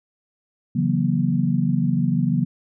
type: chord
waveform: sine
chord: F# dominant seventh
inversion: second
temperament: equal with one note detuned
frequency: 138.59 / 164.81 / 185 / 239.1 Hz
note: C#3 / E3 / F#3 / A#3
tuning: 0 / 0 / 0 / +44 cents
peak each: -23 dBFS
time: 0.75-2.45 s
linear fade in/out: 10 ms
effects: none